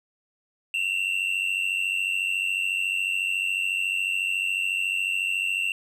triangle tone pair together, 2680 / 2774 Hz, E7 / F7, +28 / -12 cents, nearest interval minor second, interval 60 cents, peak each -25 dBFS, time 0.74-5.72 s, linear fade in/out 2 ms, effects resampled to 32000 Hz

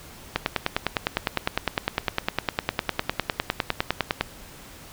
click train, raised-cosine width 0.3 ms, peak -5 dBFS, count 39, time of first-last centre 0.36-4.21 s, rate 9.87 Hz, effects pink hiss -45 dBFS RMS until 4.92 s

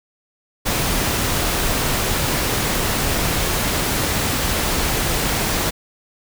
pink noise, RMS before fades -20 dBFS, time 0.65-5.71 s, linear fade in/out 20 ms, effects none

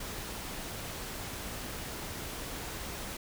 pink noise, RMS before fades -40 dBFS, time 0-3.17 s, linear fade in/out 5 ms, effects none

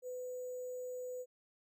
sine tone with sample-and-hold, 502 Hz, B4, 28 cents sharp, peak -40 dBFS, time 0.02-1.26 s, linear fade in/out 50 ms, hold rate 7350 Hz, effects none

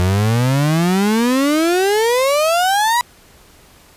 35% pulse exponential sweep, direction up, 88.3 to 987.8 Hz, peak -11 dBFS, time 0-3.01 s, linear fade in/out 0 ms, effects pink hiss -47 dBFS RMS until 3.96 s + resampled to 32000 Hz

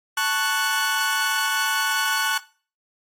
sawtooth chord, F# minor, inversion first, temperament equal, 880 / 1108.7 / 1480 Hz, A5 / C#6 / F#6, 0 / 0 / 0 cents, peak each -24 / -23 / -19 dBFS, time 0.17-2.38 s, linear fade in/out 5 ms, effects noise-tail reverb RT60 0.4 s tail -20 dB re dry + AAC 48 kbps

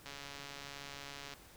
click train, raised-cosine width 0.2 ms, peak -29 dBFS, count 181, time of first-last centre 0.06-1.337 s, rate 141 Hz, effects pink hiss -58 dBFS RMS until 1.56 s

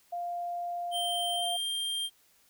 sine tone, 698.5 Hz, F5, in tune, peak -32 dBFS, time 0.12-1.57 s, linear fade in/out 10 ms
square tone with pitch glide, 3136 to 3187 Hz, G7 to G7, 0 to +28 cents, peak -31 dBFS, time 0.91-2.1 s, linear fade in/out 50 ms, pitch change +28 cents, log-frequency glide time 1.32-1.61 s
effects white hiss -65 dBFS RMS until 2.49 s

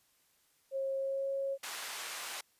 sine tone with pitch glide, 540 to 546.6 Hz, C#5 to C#5, -45 to -24 cents, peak -32 dBFS, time 0.71-1.58 s, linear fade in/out 50 ms, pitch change +21 cents, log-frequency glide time 0.98-1.3 s
pink band-pass noise, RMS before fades -42 dBFS, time 1.63-2.41 s, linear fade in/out 5 ms, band 980 to 13000 Hz, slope 12 dB/octave
effects white hiss -71 dBFS RMS until 2.59 s + resampled to 32000 Hz

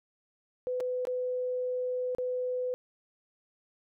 sine tone with dropouts, 502 Hz, B4, 28 cents sharp, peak -29 dBFS, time 0.67-2.74 s, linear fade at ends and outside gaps 0 ms, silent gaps 0.802-0.806 / 1.052-1.071 / 2.149-2.184 s, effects none

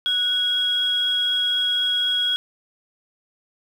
sine tone pair together, 1480 / 3308 Hz, F#6 / G#7, 0 / -8 cents, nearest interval octave + major second, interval 1392 cents, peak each -28 / -18 dBFS, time 0.06-2.36 s, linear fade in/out 0 ms, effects tanh soft clip ceiling -13 dBFS + 8-bit

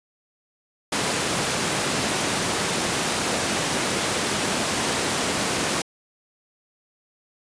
pink high-pass noise, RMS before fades -24 dBFS, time 0.92-5.82 s, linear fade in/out 5 ms, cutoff 170 Hz, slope 12 dB/octave, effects resampled to 22050 Hz

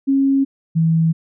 sine tone pair in turn, 272.8 / 162.87 Hz, C#4 / E3, -28 / -21 cents, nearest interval major sixth, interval 893 cents, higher first, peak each -12 dBFS, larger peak neither, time 0.07-0.45 / 0.75-1.13 s, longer neither, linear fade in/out 20 ms, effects none

